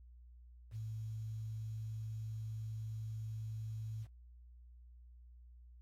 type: tone with quantisation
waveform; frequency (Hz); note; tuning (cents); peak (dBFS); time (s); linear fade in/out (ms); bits
sine; 110; A2; 0; -40; 0.71-4.07; 50; 11
effects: added 60 Hz sine -55 dBFS peak until 5.81 s + AAC 48 kbps